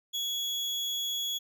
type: tone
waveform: 35% pulse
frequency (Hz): 3359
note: G#7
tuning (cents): +19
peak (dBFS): -28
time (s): 0.13-1.39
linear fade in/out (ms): 20
effects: none